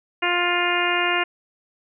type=harmonic tone; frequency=351.7 Hz; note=F4; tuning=12 cents sharp; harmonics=1 / 2 / 3 / 4 / 5 / 6 / 7 / 8; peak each=-27 / -27 / -27 / -27 / -27 / -27 / -27 / -27 dBFS; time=0.22-1.24 s; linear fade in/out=10 ms; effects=none